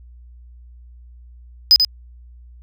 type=tone with echo; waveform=triangle; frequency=5010 Hz; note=D#8; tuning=11 cents sharp; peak=-5 dBFS; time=1.71-1.76 s; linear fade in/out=0 ms; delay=88 ms; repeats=1; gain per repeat=-6 dB; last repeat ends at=1.848 s; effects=added 60 Hz sine -40 dBFS peak until 2.62 s